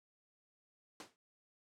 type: noise with exponential decay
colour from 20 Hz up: pink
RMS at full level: -45 dBFS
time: 1-1.16 s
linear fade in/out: 1 ms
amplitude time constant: 34 ms
effects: high-pass 200 Hz 12 dB/octave + low-pass 8000 Hz 12 dB/octave